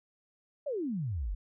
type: exponential sweep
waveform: sine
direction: down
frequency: 618 to 41.2 Hz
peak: -31 dBFS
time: 0.66-1.35 s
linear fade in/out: 10 ms
effects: none